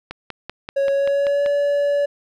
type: click train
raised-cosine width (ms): 0.3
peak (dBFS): -14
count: 8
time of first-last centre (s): 0.11-1.461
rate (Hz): 5.18
type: tone with pitch glide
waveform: triangle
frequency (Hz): 553 to 572.8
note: C#5 to D5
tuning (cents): -4 to -43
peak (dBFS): -14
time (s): 0.76-2.06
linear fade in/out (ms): 10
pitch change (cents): +61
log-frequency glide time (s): 0.9-1.48
effects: none